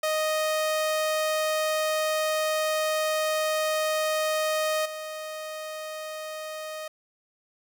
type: tone with level steps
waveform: sawtooth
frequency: 622.3 Hz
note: D#5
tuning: in tune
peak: -20 / -30 dBFS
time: 0.03-6.88 s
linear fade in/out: 5 ms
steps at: 4.85 s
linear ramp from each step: 10 ms
effects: none